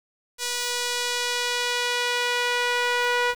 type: tone with band-pass filter sweep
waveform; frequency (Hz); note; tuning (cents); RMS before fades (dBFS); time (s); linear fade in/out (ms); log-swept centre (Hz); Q
sawtooth; 487.1; B4; -24; -25; 0.38-3.35; 50; 6300 to 1700; 0.79
effects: 7-bit